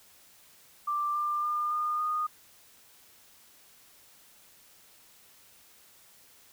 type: tone with pitch steps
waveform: sine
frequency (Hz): 1180 / 1192.3 / 1204.8 / 1217.4 / 1230.1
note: D6 / D6 / D6 / D#6 / D#6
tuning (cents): +8 / +26 / +44 / -38 / -20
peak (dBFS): -27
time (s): 0.87-2.27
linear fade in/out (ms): 10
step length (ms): 280
effects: white hiss -58 dBFS RMS until 6.52 s